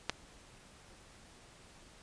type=clicks; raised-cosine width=0.2 ms; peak=-13 / -29 dBFS; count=2; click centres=0.096 / 0.1 s; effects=pink hiss -58 dBFS RMS until 2.02 s + resampled to 22050 Hz